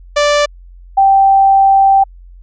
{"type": "tone pair in turn", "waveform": ["sawtooth", "sine"], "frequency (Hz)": [586, 781.1], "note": ["D5", "G5"], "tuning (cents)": [-4, -6], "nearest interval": "perfect fourth", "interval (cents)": 498, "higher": "second", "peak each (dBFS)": -5, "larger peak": "neither", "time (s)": [[0.16, 0.46], [0.97, 2.04]], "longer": "second", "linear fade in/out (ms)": 10, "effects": ["added 44 Hz sine -34 dBFS peak until 2.42 s", "resampled to 16000 Hz"]}